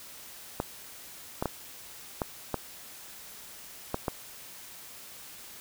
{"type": "clicks", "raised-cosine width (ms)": 1, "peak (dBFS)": -14, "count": 7, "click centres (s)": [0.601, 1.425, 1.457, 2.218, 2.543, 3.944, 4.082], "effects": ["white hiss -47 dBFS RMS until 5.6 s"]}